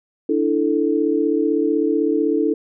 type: chord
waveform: sine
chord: D suspended second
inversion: none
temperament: equal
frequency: 293.7 / 329.6 / 440 Hz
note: D4 / E4 / A4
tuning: 0 / 0 / 0 cents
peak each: -20 dBFS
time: 0.29-2.54 s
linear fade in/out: 5 ms
effects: none